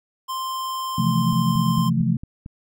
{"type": "tone", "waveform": "square", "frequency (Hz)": 1046.5, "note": "C6", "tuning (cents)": 0, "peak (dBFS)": -26, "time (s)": [0.28, 1.9], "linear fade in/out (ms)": 20}
{"type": "chord", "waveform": "sine", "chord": "F major seventh", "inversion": "second", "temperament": "equal", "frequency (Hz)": [130.81, 164.81, 174.61, 220], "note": ["C3", "E3", "F3", "A3"], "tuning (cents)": [0, 0, 0, 0], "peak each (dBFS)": -23, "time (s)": [0.98, 2.17], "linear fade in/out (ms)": 5}
{"type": "click train", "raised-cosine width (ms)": 5, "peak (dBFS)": -23, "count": 6, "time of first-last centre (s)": [1.33, 2.461], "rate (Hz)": 4.42}
{"effects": []}